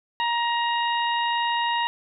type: harmonic tone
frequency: 942 Hz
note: A#5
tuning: 18 cents sharp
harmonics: 1 / 2 / 3 / 4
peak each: -23 / -29 / -30 / -34 dBFS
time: 0.2-1.87 s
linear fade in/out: 0 ms
effects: none